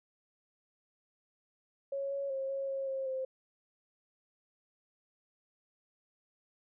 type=tone with pitch steps; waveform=sine; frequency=552 / 556 / 537 / 546 / 542 / 535 / 524 Hz; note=C#5 / C#5 / C5 / C#5 / C#5 / C5 / C5; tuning=-7 / +5 / +45 / -26 / -39 / +38 / +2 cents; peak=-33 dBFS; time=1.92-3.25 s; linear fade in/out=5 ms; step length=190 ms; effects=none